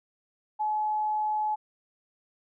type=tone; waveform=sine; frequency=853 Hz; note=G#5; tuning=46 cents sharp; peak=-25 dBFS; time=0.59-1.56 s; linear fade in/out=20 ms; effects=none